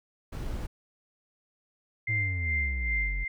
brown noise, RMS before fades -34 dBFS, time 0.32-0.67 s, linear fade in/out 10 ms
sine tone with tremolo, 2093 Hz, C7, in tune, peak -26 dBFS, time 2.07-3.28 s, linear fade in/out 5 ms, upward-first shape sine, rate 2.5 Hz, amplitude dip 65%
triangle exponential sweep, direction down, 112.1 to 43.31 Hz, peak -27 dBFS, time 2.08-3.25 s, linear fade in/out 20 ms
effects none

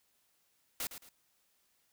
white noise with echo, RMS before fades -37 dBFS, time 0.8-0.87 s, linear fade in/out 2 ms, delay 110 ms, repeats 2, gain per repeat -10 dB, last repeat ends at 1.09 s, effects white hiss -74 dBFS RMS until 1.92 s

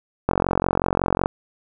click train, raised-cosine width 1 ms, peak -4 dBFS, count 45, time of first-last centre 0.29-1.259 s, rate 45.4 Hz, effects none

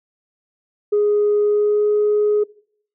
sine tone with pitch glide, 415.3 to 418.7 Hz, G#4 to G#4, 0 to +14 cents, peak -12 dBFS, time 0.92-2.44 s, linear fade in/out 10 ms, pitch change +14 cents, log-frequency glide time 1.41-1.89 s, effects noise-tail reverb RT60 0.6 s tail -23 dB re dry + tanh soft clip ceiling -10 dBFS

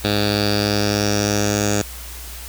10% pulse tone with low-pass filter sweep, 103.3 Hz, G#2, 9 cents flat, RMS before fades -19 dBFS, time 0.04-1.82 s, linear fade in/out 5 ms, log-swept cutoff 4100 to 6900 Hz, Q 6, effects added 60 Hz sine -34 dBFS peak until 2.48 s + white hiss -36 dBFS RMS until 2.48 s

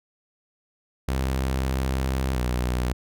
sawtooth tone pair in turn, 65.8 / 61.72 Hz, C2 / B1, +10 / 0 cents, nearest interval minor second, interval 110 cents, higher first, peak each -19 dBFS, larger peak neither, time 1.08-2.34 / 2.34-2.93 s, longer first, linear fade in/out 5 ms, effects none

